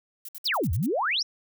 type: noise bursts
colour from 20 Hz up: violet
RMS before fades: -39 dBFS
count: 7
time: 0.25-0.862 s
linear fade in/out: 2 ms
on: 36 ms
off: 60 ms
type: exponential two-way sweep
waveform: sine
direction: down then up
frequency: 5920 to 73.9 to 5920 Hz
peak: -23 dBFS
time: 0.45-1.23 s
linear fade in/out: 10 ms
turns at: 0.72 s
effects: none